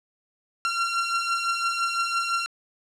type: beating tone pair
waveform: sawtooth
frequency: 1366 / 1371.9 Hz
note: F6 / F6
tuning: -39 / -31 cents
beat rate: 5.9 Hz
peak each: -26 / -21 dBFS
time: 0.65-2.46 s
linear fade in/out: 0 ms
effects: low-pass 7000 Hz 12 dB/octave